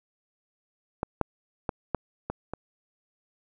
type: clicks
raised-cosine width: 1 ms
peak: -13 / -9 / -13 / -11 / -16 / -19 dBFS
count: 6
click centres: 1.031 / 1.213 / 1.692 / 1.947 / 2.3 / 2.536 s
effects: none